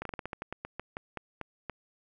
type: slowing click train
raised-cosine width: 0.5 ms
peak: -21 dBFS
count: 15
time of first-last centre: 0.02-1.697 s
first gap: 33 ms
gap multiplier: 1.18
effects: none